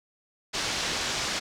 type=low-pass noise; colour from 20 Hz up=white; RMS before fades=-30 dBFS; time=0.53-1.4 s; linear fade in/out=20 ms; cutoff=6200 Hz; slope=24 dB/octave; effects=none